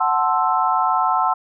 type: chord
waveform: sine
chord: F# half-diminished seventh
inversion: none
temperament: equal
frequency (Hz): 740 / 880 / 1046.5 / 1318.5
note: F#5 / A5 / C6 / E6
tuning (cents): 0 / 0 / 0 / 0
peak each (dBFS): -21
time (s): 0-1.34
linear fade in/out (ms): 10
effects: none